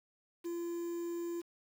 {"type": "tone with quantisation", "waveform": "triangle", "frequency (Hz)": 342.1, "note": "F4", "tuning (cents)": -36, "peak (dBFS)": -34, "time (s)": [0.44, 1.42], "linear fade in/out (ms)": 20, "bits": 9, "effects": []}